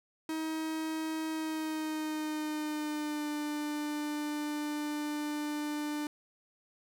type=tone with pitch glide; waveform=45% pulse; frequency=317.2 to 297.7 Hz; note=D#4 to D4; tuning=+33 to +24 cents; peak=-33 dBFS; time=0.29-6.07 s; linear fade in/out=2 ms; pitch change=-109 cents; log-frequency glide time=1.31-3.29 s; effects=none